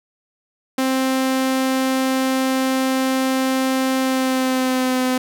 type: tone with pitch glide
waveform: sawtooth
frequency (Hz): 262.6 to 255.4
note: C4 to C4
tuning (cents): +6 to -42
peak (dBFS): -13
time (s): 0.78-5.18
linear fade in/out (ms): 5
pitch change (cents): -48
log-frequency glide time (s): 3.99-5.02
effects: none